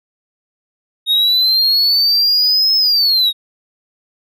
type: linear two-way sweep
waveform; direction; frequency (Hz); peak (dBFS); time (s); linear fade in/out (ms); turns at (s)
triangle; up then down; 3729 to 5210 to 3729; -9; 1.06-3.33; 50; 2.76
effects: none